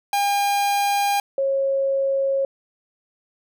45% pulse / sine tone pair in turn, 807 / 544.7 Hz, G#5 / C#5, -50 / -30 cents, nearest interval perfect fifth, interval 680 cents, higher first, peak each -18 dBFS, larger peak neither, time 0.13-1.2 / 1.38-2.45 s, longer neither, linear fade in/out 2 ms, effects none

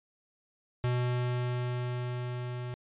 square tone with level ramp, 123.47 Hz, B2, in tune, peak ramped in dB -27 to -36 dBFS, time 0.84-2.74 s, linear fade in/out 0 ms, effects resampled to 8000 Hz

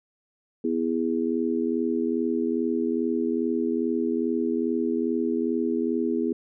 harmonic tone, 82.41 Hz, E2, in tune, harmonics 3 / 4 / 5, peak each -26 / -27 / -28 dBFS, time 0.64-6.33 s, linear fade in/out 5 ms, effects none

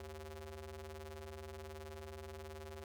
sawtooth ring-modulated tone, 153.1 Hz, D#3, 28 cents flat, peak -40 dBFS, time 0-2.84 s, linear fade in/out 2 ms, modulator 239 Hz, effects none

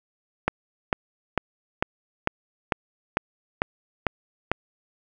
click train, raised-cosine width 0.5 ms, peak -5 dBFS, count 10, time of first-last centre 0.48-4.516 s, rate 2.23 Hz, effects none

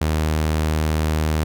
sawtooth tone, 77.78 Hz, D#2, in tune, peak -14 dBFS, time 0.01-1.44 s, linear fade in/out 5 ms, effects none

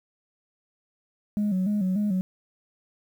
sine tone with vibrato, 196.8 Hz, G3, 7 cents sharp, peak -20 dBFS, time 1.37-2.21 s, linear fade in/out 0 ms, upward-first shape square, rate 3.4 Hz, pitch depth 98 cents each way, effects tanh soft clip ceiling -20 dBFS + 9-bit

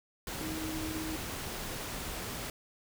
sine tone in noise, 315.7 Hz, D#4, 25 cents sharp, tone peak -37 dBFS, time 0.41-1.16 s, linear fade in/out 2 ms, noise pink, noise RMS -39 dBFS, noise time 0.27-2.5 s, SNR -1 dB, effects none

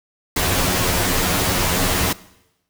pink noise with comb filter, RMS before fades -19 dBFS, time 0.36-2.13 s, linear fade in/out 5 ms, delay 11 ms, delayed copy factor +0.85, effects noise-tail reverb RT60 0.9 s tail -20 dB re dry

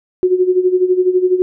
sine tone with tremolo, 366.4 Hz, F#4, 17 cents flat, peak -7 dBFS, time 0.23-1.42 s, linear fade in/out 0 ms, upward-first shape sine, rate 12 Hz, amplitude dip 75%, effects none

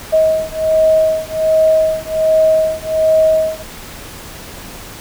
sine beating tone pair, 633 / 634.3 Hz, D#5 / D#5, +30 / +33 cents, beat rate 1.3 Hz, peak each -13 dBFS, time 0.12-3.63 s, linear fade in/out 20 ms, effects pink hiss -32 dBFS RMS until 5 s

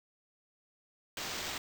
blue noise with sample-and-hold, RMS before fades -39 dBFS, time 1.17-1.58 s, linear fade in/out 2 ms, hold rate 11025 Hz, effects none

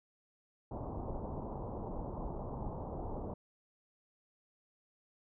pink low-pass noise, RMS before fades -41 dBFS, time 0.71-3.34 s, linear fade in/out 5 ms, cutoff 1000 Hz, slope 48 dB/octave, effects none

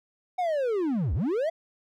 triangle linear two-way sweep, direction down then up, 750 to 58.9 to 683 Hz, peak -22 dBFS, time 0.38-1.5 s, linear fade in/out 10 ms, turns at 1.14 s, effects none

